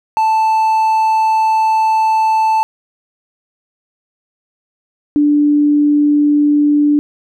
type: tone pair in turn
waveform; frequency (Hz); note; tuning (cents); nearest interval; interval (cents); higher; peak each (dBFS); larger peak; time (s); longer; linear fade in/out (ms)
triangle / sine; 880 / 293.7; A5 / D4; 0 / 0; octave + perfect fifth; 1900; first; -8; neither; 0.17-2.63 / 5.16-6.99; first; 0
effects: none